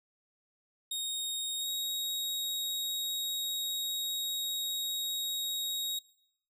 sawtooth tone with pitch glide, 3729 to 3779 Hz, A#7 to A#7, 0 to +23 cents, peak -30 dBFS, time 0.91-5.99 s, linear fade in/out 5 ms, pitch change +23 cents, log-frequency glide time 1.58-1.68 s, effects noise-tail reverb RT60 0.7 s tail -21 dB re dry

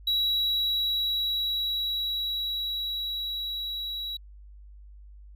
triangle tone with level ramp, 3890 Hz, B7, 27 cents flat, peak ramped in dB -21 to -30 dBFS, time 0.07-4.17 s, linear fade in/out 5 ms, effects added 50 Hz sine -45 dBFS peak until 5.35 s

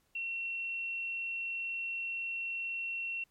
sine tone, 2721 Hz, F7, 46 cents flat, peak -34 dBFS, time 0.15-3.24 s, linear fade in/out 5 ms, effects pink hiss -73 dBFS RMS until 3.3 s + MP3 64 kbps

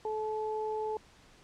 sine tone pair together, 432.6 / 864 Hz, A4 / A5, -29 / -32 cents, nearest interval octave, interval 1197 cents, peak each -33 / -36 dBFS, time 0.05-0.97 s, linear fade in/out 2 ms, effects pink hiss -59 dBFS RMS until 1.43 s + low-pass 7000 Hz 12 dB/octave

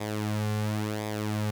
sawtooth tone with flanger, 106.3 Hz, G#2, 41 cents sharp, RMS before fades -30 dBFS, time 0-1.51 s, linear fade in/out 10 ms, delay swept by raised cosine 0.69 to 3.19 ms, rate 0.95 Hz, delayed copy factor -0.65, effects 9-bit

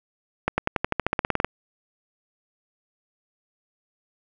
accelerating click train, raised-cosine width 0.5 ms, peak -6 dBFS, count 15, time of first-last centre 0.48-1.446 s, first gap 100 ms, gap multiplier 0.94, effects none

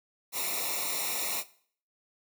white noise with comb filter, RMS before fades -32 dBFS, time 0.32-1.44 s, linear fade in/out 50 ms, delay 0.63 ms, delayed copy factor -1, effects noise-tail reverb RT60 0.5 s tail -17 dB re dry

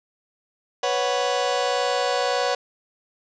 sawtooth chord, B suspended second, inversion none, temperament just, 493.9 / 555.6 / 740.8 Hz, B4 / C#5 / F#5, 0 / +4 / +2 cents, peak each -21 dBFS, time 0.83-2.55 s, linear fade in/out 5 ms, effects resampled to 16000 Hz + 7-bit

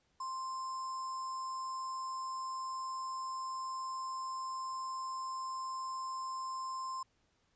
sine tone with sample-and-hold, 1046.5 Hz, C6, in tune, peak -37 dBFS, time 0.2-7.03 s, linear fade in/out 5 ms, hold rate 6300 Hz, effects pink hiss -75 dBFS RMS until 7.55 s + resampled to 16000 Hz

